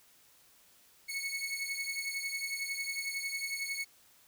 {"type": "beating tone pair", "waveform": "sawtooth", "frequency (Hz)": [2200, 2211], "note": ["C#7", "C#7"], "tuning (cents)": [-14, -5], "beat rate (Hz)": 11, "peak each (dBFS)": [-34, -35], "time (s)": [1.08, 3.85], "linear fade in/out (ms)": 20, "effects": ["white hiss -63 dBFS RMS until 4.27 s"]}